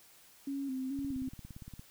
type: tone with vibrato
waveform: sine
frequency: 268.8 Hz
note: C4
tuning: 47 cents sharp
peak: -34 dBFS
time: 0.47-1.29 s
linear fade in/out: 5 ms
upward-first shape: square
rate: 2.3 Hz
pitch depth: 51 cents each way
type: click train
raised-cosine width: 5 ms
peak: -34 dBFS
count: 15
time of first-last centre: 0.99-1.795 s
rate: 17.4 Hz
effects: white hiss -60 dBFS RMS until 1.9 s